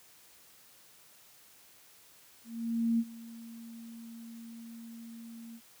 sine tone with ADSR envelope, 230.1 Hz, A#3, 22 cents flat, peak -24 dBFS, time 2.44-5.61 s, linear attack 550 ms, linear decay 49 ms, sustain -20 dB, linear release 60 ms, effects white hiss -59 dBFS RMS until 5.8 s + high-pass 60 Hz 12 dB/octave

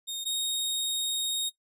sawtooth tone pair in turn, 3697 / 3731 Hz, A#7 / A#7, -15 / +1 cents, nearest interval unison, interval 16 cents, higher second, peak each -29 / -24 dBFS, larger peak second, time 0.07-0.25 / 0.25-1.5 s, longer second, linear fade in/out 20 ms, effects noise-tail reverb RT60 0.1 s tail -19 dB re dry + resampled to 32000 Hz

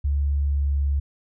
sine tone with pitch glide, 71.1 to 70.45 Hz, C#2 to C#2, +45 to +29 cents, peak -19 dBFS, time 0.04-1 s, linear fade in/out 10 ms, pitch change -16 cents, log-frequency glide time 0.42-0.73 s, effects none

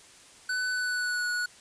square tone with pitch glide, 1500 to 1463.2 Hz, F#6 to F#6, +23 to -20 cents, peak -28 dBFS, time 0.49-1.46 s, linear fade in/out 5 ms, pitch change -43 cents, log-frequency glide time 0.72-1.28 s, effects white hiss -53 dBFS RMS until 1.6 s + resampled to 22050 Hz

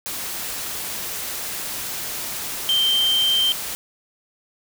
sine tone in noise, 3136 Hz, G7, in tune, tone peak -16 dBFS, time 2.69-3.52 s, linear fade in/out 0 ms, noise white, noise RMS -29 dBFS, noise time 0.06-3.75 s, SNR +10 dB, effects none

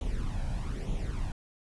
brown noise with flanger, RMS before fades -32 dBFS, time 0.01-1.32 s, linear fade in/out 2 ms, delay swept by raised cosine 0.3 to 1.3 ms, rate 1.1 Hz, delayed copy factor +0.65, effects resampled to 24000 Hz

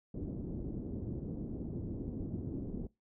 white low-pass noise, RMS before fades -40 dBFS, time 0.14-2.87 s, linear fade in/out 5 ms, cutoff 330 Hz, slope 24 dB/octave, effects noise-tail reverb RT60 0.2 s tail -21 dB re dry

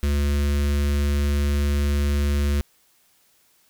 square tone with notch filter, 71.7 Hz, D2, 41 cents flat, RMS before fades -21 dBFS, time 0.03-2.61 s, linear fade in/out 0 ms, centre 790 Hz, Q 0.91, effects white hiss -61 dBFS RMS until 3.69 s

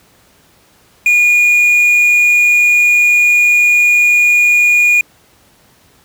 triangle tone with quantisation, 2438 Hz, D#7, 36 cents flat, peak -5 dBFS, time 1.06-5.01 s, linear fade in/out 2 ms, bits 5, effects pink hiss -49 dBFS RMS until 6.04 s + high-pass 60 Hz 12 dB/octave

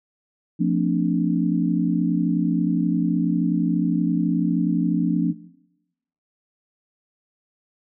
sine chord, D minor seventh, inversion first, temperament equal with one note detuned, 174.61 / 225.1 / 261.6 / 293.7 Hz, F3 / A3 / C4 / D4, 0 / +40 / 0 / 0 cents, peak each -21 / -24 / -26 / -23 dBFS, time 0.59-5.33 s, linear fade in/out 20 ms, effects noise-tail reverb RT60 0.9 s tail -19 dB re dry

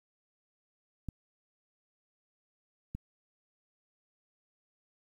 clicks, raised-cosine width 5 ms, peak -25 dBFS, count 2, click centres 1.087 / 2.95 s, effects 10-bit

